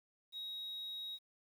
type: tone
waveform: sine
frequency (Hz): 3795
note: A#7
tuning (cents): +30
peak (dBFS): -40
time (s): 0.32-1.19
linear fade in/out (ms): 50
effects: tanh soft clip ceiling -39 dBFS + 11-bit